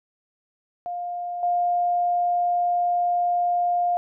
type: tone with level steps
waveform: sine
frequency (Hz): 705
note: F5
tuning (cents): +16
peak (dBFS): -27 / -19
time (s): 0.86-3.97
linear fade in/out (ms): 0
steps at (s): 1.43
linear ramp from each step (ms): 2
effects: none